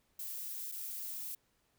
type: noise with dropouts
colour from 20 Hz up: violet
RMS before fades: -42 dBFS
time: 0.19-1.35 s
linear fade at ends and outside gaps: 5 ms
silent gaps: 0.717-0.721 s
effects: pink hiss -75 dBFS RMS until 1.78 s